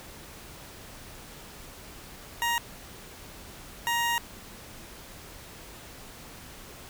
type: tone pair in turn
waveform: 20% pulse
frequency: 941 / 941 Hz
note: A#5 / A#5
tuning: +16 / +16 cents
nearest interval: unison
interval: 0 cents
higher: neither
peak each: -20 dBFS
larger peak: neither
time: 2.42-2.58 / 3.87-4.18 s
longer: second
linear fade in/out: 0 ms
effects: pink hiss -46 dBFS RMS until 6.89 s